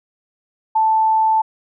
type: tone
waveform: sine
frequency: 880 Hz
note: A5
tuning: in tune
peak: -12 dBFS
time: 0.75-1.42 s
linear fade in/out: 10 ms
effects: none